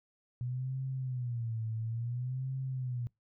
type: tone with vibrato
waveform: sine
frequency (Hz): 121.5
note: B2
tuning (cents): -28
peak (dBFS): -33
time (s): 0.41-3.07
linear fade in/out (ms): 0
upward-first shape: sine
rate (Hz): 0.58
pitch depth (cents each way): 150
effects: noise-tail reverb RT60 0.2 s tail -25 dB re dry